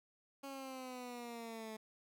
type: exponential sweep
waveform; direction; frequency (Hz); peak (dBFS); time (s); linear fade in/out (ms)
15% pulse; down; 276.8 to 216.8; -39; 0.43-1.77; 10
effects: none